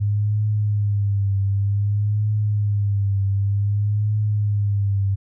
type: tone with vibrato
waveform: sine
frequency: 102.1 Hz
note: G#2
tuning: 29 cents flat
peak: -17 dBFS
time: 0-5.16 s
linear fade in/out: 20 ms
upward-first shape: triangle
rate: 0.54 Hz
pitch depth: 71 cents each way
effects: none